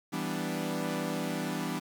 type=chord; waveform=sawtooth; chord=E minor seventh; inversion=none; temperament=equal; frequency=164.81 / 196 / 246.9 / 293.7 Hz; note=E3 / G3 / B3 / D4; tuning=0 / 0 / 0 / 0 cents; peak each=-33 dBFS; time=0.12-1.8 s; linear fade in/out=20 ms; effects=9-bit